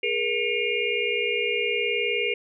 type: tone cluster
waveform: sine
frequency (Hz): 415.2 / 474.6 / 2170 / 2410 / 2809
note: G#4 / A#4 / C#7 / D7 / F7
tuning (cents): 0 / +31 / -37 / +44 / +9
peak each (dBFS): -29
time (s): 0.03-2.34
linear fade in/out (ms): 5
effects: none